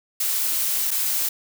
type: noise with dropouts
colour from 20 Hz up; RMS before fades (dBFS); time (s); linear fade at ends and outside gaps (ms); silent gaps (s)
blue; -23; 0.2-1.29; 5; 0.908-0.913
effects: none